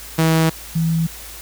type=tone pair in turn; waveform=sawtooth / sine; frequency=161.3 / 163.74 Hz; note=E3 / E3; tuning=-37 / -11 cents; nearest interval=unison; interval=26 cents; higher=second; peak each=-9 / -15 dBFS; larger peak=first; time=0.18-0.5 / 0.75-1.07 s; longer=neither; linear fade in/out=10 ms; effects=added 55 Hz sine -40 dBFS peak until 1.41 s + white hiss -36 dBFS RMS until 1.41 s